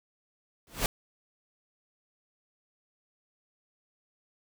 pink noise with exponential growth, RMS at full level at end -23 dBFS, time 0.67-0.86 s, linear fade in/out 1 ms, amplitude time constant 40 ms, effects none

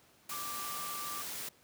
sine tone in noise, 1174.7 Hz, D6, in tune, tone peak -41 dBFS, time 0.31-1.22 s, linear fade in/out 5 ms, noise white, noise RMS -41 dBFS, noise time 0.29-1.49 s, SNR -3 dB, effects pink hiss -64 dBFS RMS until 1.63 s + high-pass 100 Hz 12 dB/octave

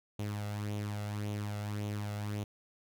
sawtooth tone with flanger, 103.83 Hz, G#2, in tune, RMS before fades -37 dBFS, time 0.19-2.44 s, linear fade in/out 5 ms, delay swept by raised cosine 0.3 to 1.5 ms, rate 1.8 Hz, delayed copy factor +0.55, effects none

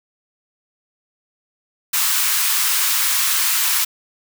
white high-pass noise, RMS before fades -18 dBFS, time 1.93-3.85 s, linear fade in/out 10 ms, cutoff 940 Hz, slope 48 dB/octave, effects none

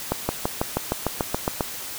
accelerating click train, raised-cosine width 1 ms, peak -7 dBFS, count 11, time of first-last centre 0.12-1.608 s, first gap 170 ms, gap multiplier 0.97, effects white hiss -34 dBFS RMS until 1.98 s

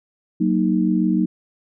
sine chord, D# minor, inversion first, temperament just, 186.68 / 233.3 / 311.1 Hz, F#3 / A#3 / D#4, +16 / +2 / 0 cents, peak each -19 / -21 / -20 dBFS, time 0.4-1.26 s, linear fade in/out 10 ms, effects none

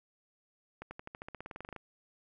accelerating click train, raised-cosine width 0.5 ms, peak -28 dBFS, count 17, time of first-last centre 0.82-1.763 s, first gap 90 ms, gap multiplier 0.94, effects none

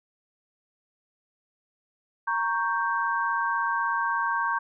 sine chord, G diminished, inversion first, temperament equal, 932.3 / 1108.7 / 1568 Hz, Bb5 / Db6 / G6, 0 / 0 / 0 cents, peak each -28 dBFS, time 2.27-4.59 s, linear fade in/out 10 ms, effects none

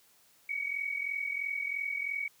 sine tone pair together, 2217 / 2260 Hz, C#7 / C#7, 0 / +33 cents, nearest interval unison, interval 33 cents, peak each -37 / -33 dBFS, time 0.49-2.28 s, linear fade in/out 5 ms, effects white hiss -64 dBFS RMS until 2.4 s + high-pass 80 Hz 12 dB/octave

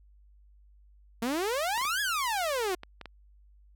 sawtooth exponential two-way sweep, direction up then down, 222.3 to 1717 to 348.8 Hz, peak -24 dBFS, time 1.22-2.75 s, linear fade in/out 5 ms, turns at 2.01 s
clicks, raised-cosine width 0.3 ms, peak -25 dBFS, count 6, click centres 1.778 / 1.814 / 1.852 / 2.834 / 3.013 / 3.057 s
effects added 50 Hz sine -55 dBFS peak until 3.75 s

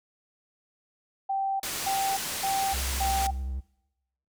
sine tone bursts, 780 Hz, G5, 9 cents flat, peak -25 dBFS, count 4, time 1.29-3.31 s, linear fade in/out 10 ms, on 310 ms, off 260 ms
white low-pass noise, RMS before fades -33 dBFS, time 1.63-3.27 s, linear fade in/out 2 ms, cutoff 11000 Hz, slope 12 dB/octave
triangle tone with vibrato, 65.8 Hz, C2, 10 cents sharp, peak -28 dBFS, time 2.72-3.61 s, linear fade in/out 20 ms, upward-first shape triangle, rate 12 Hz, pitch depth 69 cents each way
effects noise-tail reverb RT60 0.9 s tail -22 dB re dry

